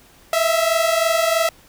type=tone pair together; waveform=sawtooth; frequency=646.9 / 670 Hz; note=E5 / E5; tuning=-33 / +28 cents; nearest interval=minor second; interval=61 cents; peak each=-15 dBFS; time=0.33-1.49 s; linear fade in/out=2 ms; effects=pink hiss -50 dBFS RMS until 1.68 s